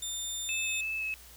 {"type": "tone", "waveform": "20% pulse", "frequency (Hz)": 3600, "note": "A7", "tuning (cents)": 39, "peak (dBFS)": -28, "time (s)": [0.02, 0.81], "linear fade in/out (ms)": 5}
{"type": "tone with vibrato", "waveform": "sine", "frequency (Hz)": 2600, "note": "E7", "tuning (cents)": -24, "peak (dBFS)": -31, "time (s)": [0.49, 1.14], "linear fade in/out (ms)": 0, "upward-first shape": "square", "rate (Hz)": 2.9, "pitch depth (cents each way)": 11}
{"effects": ["added 60 Hz sine -55 dBFS peak until 1.36 s", "white hiss -53 dBFS RMS until 1.36 s"]}